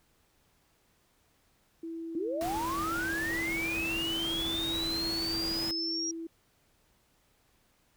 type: tone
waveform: sine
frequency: 329.6 Hz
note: E4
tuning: in tune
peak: -36 dBFS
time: 1.83-6.27 s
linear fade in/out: 5 ms
type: linear sweep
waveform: sine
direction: up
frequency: 295.6 to 5700 Hz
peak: -31 dBFS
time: 2.15-6.11 s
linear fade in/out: 2 ms
type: noise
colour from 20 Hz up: pink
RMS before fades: -40 dBFS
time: 2.41-5.71 s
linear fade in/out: 0 ms
effects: pink hiss -69 dBFS RMS until 7.96 s